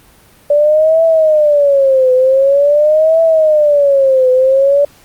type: tone with vibrato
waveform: sine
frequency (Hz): 578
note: D5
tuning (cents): -28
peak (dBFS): -6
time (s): 0.5-4.85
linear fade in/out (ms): 5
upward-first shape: triangle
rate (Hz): 0.46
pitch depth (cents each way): 230
effects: pink hiss -45 dBFS RMS until 5.04 s + Opus 32 kbps